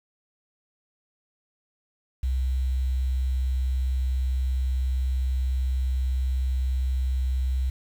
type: tone with quantisation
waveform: sine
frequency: 64.6 Hz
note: C2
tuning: 21 cents flat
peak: -22 dBFS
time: 2.23-7.7 s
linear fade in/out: 5 ms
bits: 8
effects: none